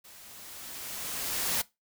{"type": "noise with level ramp", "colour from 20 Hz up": "white", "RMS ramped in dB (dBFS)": [-52, -28], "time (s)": [0.04, 1.62], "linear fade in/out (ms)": 10, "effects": ["noise-tail reverb RT60 0.2 s tail -19 dB re dry"]}